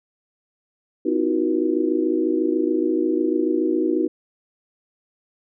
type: tone cluster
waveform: sine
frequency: 258 / 317.7 / 344.1 / 371.8 / 479.2 Hz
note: C4 / D#4 / F4 / F#4 / A#4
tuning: -24 / +36 / -26 / +8 / +48 cents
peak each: -27 / -21 / -27 / -23 / -29 dBFS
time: 1.05-4.08 s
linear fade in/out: 10 ms
effects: none